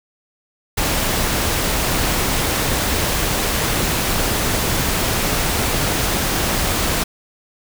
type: noise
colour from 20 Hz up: pink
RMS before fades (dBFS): -19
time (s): 0.77-7.04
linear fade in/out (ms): 10
effects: none